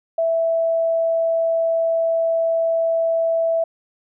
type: tone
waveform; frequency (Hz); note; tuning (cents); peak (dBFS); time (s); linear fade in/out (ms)
sine; 659.3; E5; 0; -16; 0.18-3.64; 5
effects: none